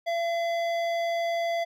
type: tone with hard clipping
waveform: triangle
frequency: 678 Hz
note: E5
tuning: 49 cents sharp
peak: -27 dBFS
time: 0.06-1.65 s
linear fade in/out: 20 ms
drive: 16 dB
effects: none